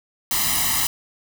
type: noise with comb filter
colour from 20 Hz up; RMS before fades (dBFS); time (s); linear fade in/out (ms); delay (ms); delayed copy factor
white; -21; 0.31-0.87; 2; 1; +0.95
effects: none